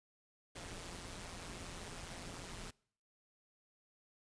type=noise with amplitude modulation; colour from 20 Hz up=pink; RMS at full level=-45 dBFS; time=0.55-2.71 s; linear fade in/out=10 ms; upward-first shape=sine; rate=174 Hz; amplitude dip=65%; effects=noise-tail reverb RT60 0.6 s tail -25 dB re dry + resampled to 22050 Hz